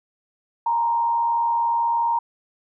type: tone with frequency modulation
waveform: sine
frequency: 932.3 Hz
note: A#5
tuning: in tune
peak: -18 dBFS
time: 0.66-2.19 s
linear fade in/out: 5 ms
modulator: 86.1 Hz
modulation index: 0.4
effects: none